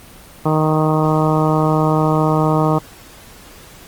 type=harmonic tone; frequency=155.56 Hz; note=D#3; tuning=in tune; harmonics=1 / 2 / 3 / 4 / 5 / 6 / 7 / 8; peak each=-16 / -19 / -21 / -22 / -23 / -24 / -24 / -25 dBFS; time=0.45-2.79 s; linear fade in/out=10 ms; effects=pink hiss -41 dBFS RMS until 3.87 s + Opus 24 kbps